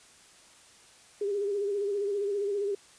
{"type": "tone with vibrato", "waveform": "sine", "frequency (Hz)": 404.1, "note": "G#4", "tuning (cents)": -47, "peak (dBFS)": -27, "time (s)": [1.21, 2.75], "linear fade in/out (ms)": 5, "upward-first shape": "sine", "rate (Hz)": 15, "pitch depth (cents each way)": 51, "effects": ["white hiss -56 dBFS RMS until 2.98 s", "resampled to 22050 Hz"]}